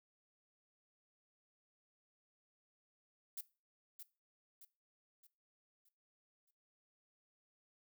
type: noise with echo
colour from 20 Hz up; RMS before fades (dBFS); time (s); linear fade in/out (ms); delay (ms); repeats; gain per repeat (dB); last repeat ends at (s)
violet; -44; 3.37-3.41; 5; 620; 5; -7; 6.51
effects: noise-tail reverb RT60 0.3 s tail -18 dB re dry